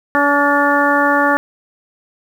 harmonic tone with a mistuned harmonic, 286 Hz, D4, 46 cents flat, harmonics 1 / 2 / 3 / 4 / 5 / 6, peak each -18 / -18 / -18 / -18 / -18 / -18 dBFS, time 0.15-1.37 s, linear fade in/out 0 ms, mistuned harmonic 6, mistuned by +40 cents, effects 7-bit

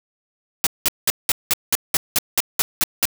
white noise bursts, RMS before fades -17 dBFS, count 12, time 0.64-3.054 s, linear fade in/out 0 ms, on 27 ms, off 190 ms, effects none

